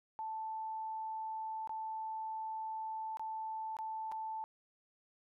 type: tone with dropouts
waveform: sine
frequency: 880 Hz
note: A5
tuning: in tune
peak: -38 dBFS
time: 0.19-4.44 s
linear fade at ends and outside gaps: 0 ms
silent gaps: 1.674-1.694 / 3.171-3.195 / 3.768-3.788 / 4.116-4.121 s
effects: none